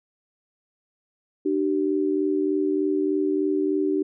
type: tone pair together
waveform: sine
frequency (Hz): 300 / 383.3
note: D4 / G4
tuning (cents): +37 / -39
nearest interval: major third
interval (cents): 424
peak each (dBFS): -23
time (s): 1.45-4.03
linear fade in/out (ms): 10
effects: none